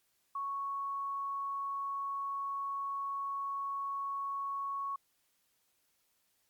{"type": "tone", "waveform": "sine", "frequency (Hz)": 1108.7, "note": "C#6", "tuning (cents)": 0, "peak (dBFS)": -34, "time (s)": [0.35, 4.96], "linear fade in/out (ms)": 5, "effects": ["white hiss -75 dBFS RMS until 6.49 s", "MP3 96 kbps"]}